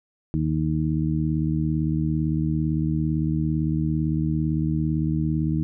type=harmonic tone; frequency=77.78 Hz; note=D#2; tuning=in tune; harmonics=1 / 2 / 3 / 4; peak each=-29 / -23 / -29 / -27 dBFS; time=0.34-5.63 s; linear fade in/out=0 ms; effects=none